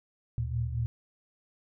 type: tone cluster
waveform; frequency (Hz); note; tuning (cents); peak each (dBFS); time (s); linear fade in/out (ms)
sine; 75.8 / 113.6 / 118.2; D#2 / A#2 / A#2; -45 / -44 / +24; -34 / -35 / -31; 0.38-0.86; 0
effects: none